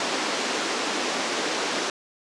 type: band-pass noise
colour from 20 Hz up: pink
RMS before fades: -27 dBFS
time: 0-1.9 s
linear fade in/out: 2 ms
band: 260 to 6800 Hz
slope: 24 dB/octave
effects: resampled to 24000 Hz